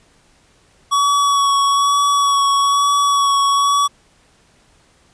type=tone with vibrato; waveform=square; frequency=1127 Hz; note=C#6; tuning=28 cents sharp; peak=-13 dBFS; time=0.91-3.88 s; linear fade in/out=20 ms; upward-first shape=sine; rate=1.1 Hz; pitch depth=17 cents each way; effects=pink hiss -54 dBFS RMS until 5.13 s + resampled to 22050 Hz